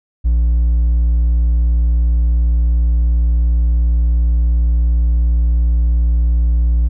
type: tone with hard clipping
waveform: sine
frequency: 58.6 Hz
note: A#1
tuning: 10 cents sharp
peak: -11 dBFS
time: 0.24-6.89 s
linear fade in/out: 20 ms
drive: 2 dB
effects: none